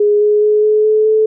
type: tone with pitch steps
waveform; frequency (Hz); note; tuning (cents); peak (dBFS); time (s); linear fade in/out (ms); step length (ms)
sine; 415.3 / 419.2 / 423 / 427 / 430.9 / 434.9; G#4 / G#4 / G#4 / G#4 / A4 / A4; 0 / +16 / +32 / +48 / -36 / -20; -8; 0-1.26; 5; 210
effects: none